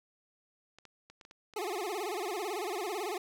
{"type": "clicks", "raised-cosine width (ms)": 0.2, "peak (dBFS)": -35, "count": 7, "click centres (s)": [0.786, 0.853, 1.1, 1.212, 1.251, 1.311, 1.537]}
{"type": "tone with vibrato", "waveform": "25% pulse", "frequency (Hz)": 389.2, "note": "G4", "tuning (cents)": -12, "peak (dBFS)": -30, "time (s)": [1.56, 3.18], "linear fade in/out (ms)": 5, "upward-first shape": "sine", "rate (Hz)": 18, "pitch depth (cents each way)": 200}
{"effects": ["12-bit"]}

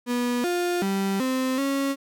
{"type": "tone with pitch steps", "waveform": "35% pulse", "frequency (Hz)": [243.7, 352.4, 195.2, 259.4, 275.3], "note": ["B3", "F4", "G3", "C4", "C#4"], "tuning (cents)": [-23, 16, -7, -15, -12], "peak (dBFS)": -21, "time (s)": [0.06, 1.96], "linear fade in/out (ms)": 50, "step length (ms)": 380, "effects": []}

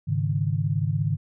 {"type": "chord", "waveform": "sine", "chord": "Ab suspended fourth", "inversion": "none", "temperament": "equal", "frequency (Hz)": [103.83, 138.59, 155.56], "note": ["Ab2", "Db3", "Eb3"], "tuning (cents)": [0, 0, 0], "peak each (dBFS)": -26, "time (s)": [0.07, 1.17], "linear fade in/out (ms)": 20, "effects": []}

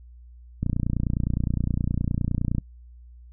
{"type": "click train", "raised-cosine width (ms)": 5, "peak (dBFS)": -12, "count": 59, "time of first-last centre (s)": [0.63, 2.583], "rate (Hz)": 29.7, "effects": ["noise-tail reverb RT60 0.1 s tail -23 dB re dry", "added 60 Hz sine -44 dBFS peak until 3.32 s"]}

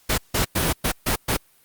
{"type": "noise bursts at uneven times", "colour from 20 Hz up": "pink", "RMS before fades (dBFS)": -21, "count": 6, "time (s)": [[0.09, 0.18], [0.34, 0.45], [0.55, 0.73], [0.84, 0.92], [1.06, 1.16], [1.28, 1.37]], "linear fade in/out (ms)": 10, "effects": ["white hiss -58 dBFS RMS until 1.64 s", "Opus 48 kbps"]}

